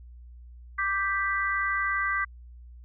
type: chord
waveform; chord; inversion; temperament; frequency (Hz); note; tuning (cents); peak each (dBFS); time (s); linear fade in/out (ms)
sine; G major; second; equal; 1174.7 / 1568 / 1975.5; D6 / G6 / B6; 0 / 0 / 0; -29; 0.78-2.25; 10
effects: added 60 Hz sine -44 dBFS peak until 2.84 s